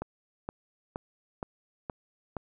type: click train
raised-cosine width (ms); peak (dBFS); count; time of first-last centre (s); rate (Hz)
1; -20; 6; 0.02-2.367; 2.13
effects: none